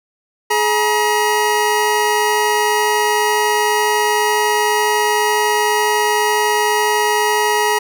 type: tone pair together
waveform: 25% pulse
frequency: 422 / 954 Hz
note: G#4 / A#5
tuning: +28 / +40 cents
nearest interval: octave + major second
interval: 1412 cents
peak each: -13 / -12 dBFS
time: 0.5-7.79 s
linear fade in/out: 10 ms
effects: none